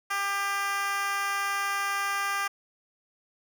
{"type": "tone with high-pass filter", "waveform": "10% pulse", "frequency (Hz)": 398.3, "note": "G4", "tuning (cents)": 28, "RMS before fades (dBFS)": -29, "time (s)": [0.1, 2.48], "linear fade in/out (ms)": 10, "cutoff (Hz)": 1100, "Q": 1.7, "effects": []}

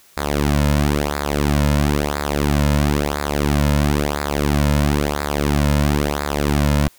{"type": "tone with flanger", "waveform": "sawtooth", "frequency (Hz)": 72.8, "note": "D2", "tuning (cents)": -15, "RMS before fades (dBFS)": -18, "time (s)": [0.17, 6.88], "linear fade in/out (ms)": 0, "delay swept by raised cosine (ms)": [0.33, 2.63], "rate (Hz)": 0.99, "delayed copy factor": -0.8, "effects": ["white hiss -51 dBFS RMS until 6.98 s"]}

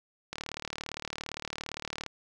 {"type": "click train", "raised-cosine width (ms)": 0.2, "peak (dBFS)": -18, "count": 66, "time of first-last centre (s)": [0.33, 2.063], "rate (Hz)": 37.5, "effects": []}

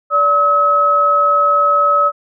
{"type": "tone pair together", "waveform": "sine", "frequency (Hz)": [579.6, 1284], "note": ["D5", "E6"], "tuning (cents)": [-23, -46], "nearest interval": "octave + major second", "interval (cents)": 1377, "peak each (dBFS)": [-17, -10], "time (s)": [0.1, 2.12], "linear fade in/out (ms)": 50, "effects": []}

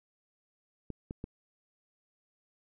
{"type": "clicks", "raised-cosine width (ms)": 3, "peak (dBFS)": -25, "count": 3, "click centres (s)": [0.903, 1.109, 1.241], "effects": []}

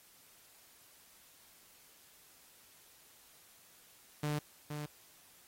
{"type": "tone with echo", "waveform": "sawtooth", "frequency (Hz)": 148.9, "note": "D3", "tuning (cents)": 24, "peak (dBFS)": -29, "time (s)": [4.23, 4.39], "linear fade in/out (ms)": 5, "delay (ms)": 470, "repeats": 1, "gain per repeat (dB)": -6, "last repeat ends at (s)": 4.86, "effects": ["white hiss -62 dBFS RMS until 5.47 s", "AAC 48 kbps"]}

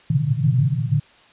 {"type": "band-pass noise", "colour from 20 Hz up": "white", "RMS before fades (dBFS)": -19, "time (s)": [0.1, 1], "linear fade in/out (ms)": 5, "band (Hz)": [110, 160], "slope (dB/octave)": 96, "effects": ["white hiss -51 dBFS RMS until 1.32 s", "resampled to 8000 Hz"]}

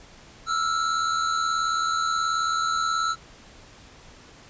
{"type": "tone pair together", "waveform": "square", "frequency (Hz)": [1321.4, 1400], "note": ["E6", "F6"], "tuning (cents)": [4, 4], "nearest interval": "minor second", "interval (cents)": 100, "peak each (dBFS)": [-24, -30], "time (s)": [0.46, 3.16], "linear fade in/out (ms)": 50, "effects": ["pink hiss -49 dBFS RMS until 4.49 s", "resampled to 16000 Hz"]}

